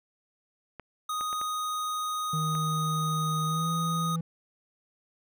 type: clicks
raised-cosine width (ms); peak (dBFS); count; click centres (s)
0.5; -26; 5; 0.797 / 1.21 / 1.329 / 1.414 / 2.552
type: tone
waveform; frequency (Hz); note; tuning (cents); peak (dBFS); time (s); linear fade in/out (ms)
square; 1244.5; D#6; 0; -30; 1.09-4.16; 5
type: tone with pitch glide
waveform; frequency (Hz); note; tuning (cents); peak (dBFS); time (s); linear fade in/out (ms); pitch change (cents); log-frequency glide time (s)
triangle; 156.5 to 165.04; D#3 to E3; +10 to +2; -26; 2.33-4.21; 5; +92; 3.46-3.69
effects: none